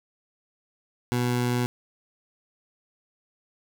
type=tone; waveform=20% pulse; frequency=122.6 Hz; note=B2; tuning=12 cents flat; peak=-18 dBFS; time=1.12-1.66 s; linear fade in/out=0 ms; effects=none